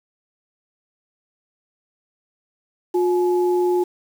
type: tone pair together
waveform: sine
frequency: 357.9 / 850 Hz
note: F4 / G#5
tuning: +42 / +40 cents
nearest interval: octave + minor third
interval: 1498 cents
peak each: -16 / -26 dBFS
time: 2.94-3.84 s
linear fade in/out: 10 ms
effects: 7-bit